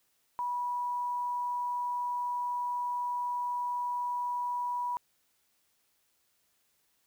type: tone with quantisation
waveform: sine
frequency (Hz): 976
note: B5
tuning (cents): -21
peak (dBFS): -30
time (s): 0.39-4.97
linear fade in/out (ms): 0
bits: 10
effects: white hiss -73 dBFS RMS until 7.06 s